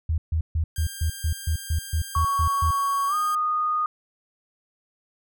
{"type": "tone bursts", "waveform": "sine", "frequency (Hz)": 80, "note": "D#2", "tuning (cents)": 49, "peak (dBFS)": -20, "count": 12, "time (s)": [0.09, 2.71], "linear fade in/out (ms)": 5, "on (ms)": 90, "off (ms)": 140}
{"type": "tone", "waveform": "5% pulse", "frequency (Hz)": 1597, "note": "G6", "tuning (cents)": 32, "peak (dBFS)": -24, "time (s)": [0.76, 3.35], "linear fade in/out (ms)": 2}
{"type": "tone with pitch glide", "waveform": "sine", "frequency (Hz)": [1118, 1233.4], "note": ["C#6", "D#6"], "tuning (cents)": [14, -16], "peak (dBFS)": -21, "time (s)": [2.15, 3.86], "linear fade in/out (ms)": 2, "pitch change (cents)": 170, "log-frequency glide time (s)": [3.08, 3.15]}
{"effects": []}